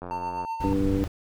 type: click train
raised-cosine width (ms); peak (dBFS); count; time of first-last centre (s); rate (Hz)
1; -23; 39; 0.02-0.449; 88.6
type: tone with tremolo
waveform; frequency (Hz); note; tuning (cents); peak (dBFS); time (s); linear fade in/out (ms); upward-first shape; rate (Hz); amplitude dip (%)
triangle; 903; A5; +45; -25; 0.11-0.73; 0; sine; 8; 50
type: noise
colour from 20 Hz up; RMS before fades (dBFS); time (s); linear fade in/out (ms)
brown; -31; 0.6-1.08; 5
type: harmonic tone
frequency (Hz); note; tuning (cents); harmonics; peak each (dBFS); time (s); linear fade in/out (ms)
97.3; G2; -12; 1 / 2 / 3 / 4 / 5; -30 / -31 / -24 / -36 / -31; 0.64-1.04; 0
effects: none